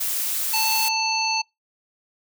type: noise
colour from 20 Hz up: blue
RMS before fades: -25 dBFS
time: 0-0.89 s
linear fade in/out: 10 ms
type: harmonic tone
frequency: 884 Hz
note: A5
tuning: 8 cents sharp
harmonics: 1 / 3 / 5 / 7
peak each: -25 / -26 / -25 / -31 dBFS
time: 0.53-1.42 s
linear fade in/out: 10 ms
effects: noise-tail reverb RT60 0.2 s tail -25 dB re dry